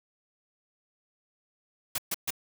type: noise bursts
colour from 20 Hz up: white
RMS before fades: -30 dBFS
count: 3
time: 1.95-2.306 s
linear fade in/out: 5 ms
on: 32 ms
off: 130 ms
effects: none